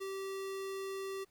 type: tone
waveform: square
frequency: 387.7 Hz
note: G4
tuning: 19 cents flat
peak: -39 dBFS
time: 0-1.25 s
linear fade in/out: 20 ms
effects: pink hiss -72 dBFS RMS until 1.3 s